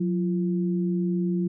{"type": "tone pair together", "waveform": "sine", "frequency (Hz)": [180.75, 342.6], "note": ["F#3", "F4"], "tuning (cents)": [-40, -33], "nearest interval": "major seventh", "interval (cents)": 1107, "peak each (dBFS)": [-23, -29], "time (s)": [0, 1.48], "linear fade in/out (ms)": 10, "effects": []}